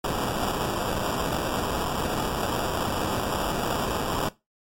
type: noise with sample-and-hold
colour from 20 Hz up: blue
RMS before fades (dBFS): -27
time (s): 0.04-4.29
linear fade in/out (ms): 5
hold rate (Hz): 2100
effects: noise-tail reverb RT60 0.2 s tail -17 dB re dry + MP3 64 kbps